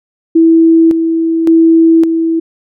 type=tone with tremolo; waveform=sine; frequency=327.7 Hz; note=E4; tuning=10 cents flat; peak=-3 dBFS; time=0.35-2.4 s; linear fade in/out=10 ms; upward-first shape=square; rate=0.89 Hz; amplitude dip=50%; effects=none